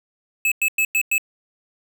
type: tone bursts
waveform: square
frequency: 2600 Hz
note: E7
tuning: 24 cents flat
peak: -17 dBFS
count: 5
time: 0.45-1.181 s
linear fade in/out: 2 ms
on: 67 ms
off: 99 ms
effects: none